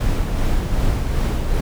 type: noise with tremolo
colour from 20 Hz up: brown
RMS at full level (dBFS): -17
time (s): 0-1.61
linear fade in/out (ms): 10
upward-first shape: sine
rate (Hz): 2.6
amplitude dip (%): 35
effects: none